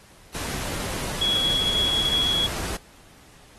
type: tone in noise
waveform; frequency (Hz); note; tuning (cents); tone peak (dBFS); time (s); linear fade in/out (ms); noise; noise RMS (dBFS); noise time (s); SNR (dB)
sine; 3344; G#7; +11; -20; 1.21-2.47; 10; pink; -31; 0.34-2.77; +8
effects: pink hiss -52 dBFS RMS until 3.58 s + AAC 32 kbps